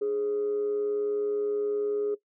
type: tone with amplitude modulation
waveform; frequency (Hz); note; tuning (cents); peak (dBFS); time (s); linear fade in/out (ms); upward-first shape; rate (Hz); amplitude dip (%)
sine; 415.3; G#4; 0; -22; 0.01-2.15; 10; sine; 119; 45
effects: noise-tail reverb RT60 0.1 s tail -17 dB re dry + tanh soft clip ceiling -21 dBFS